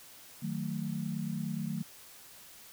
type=chord; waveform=sine; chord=D# diminished; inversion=none; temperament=equal with one note detuned; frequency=155.56 / 185 / 222.4 Hz; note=D#3 / F#3 / A3; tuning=0 / 0 / +19 cents; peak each=-37 / -37 / -37 dBFS; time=0.42-1.83 s; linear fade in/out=10 ms; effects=white hiss -53 dBFS RMS until 2.72 s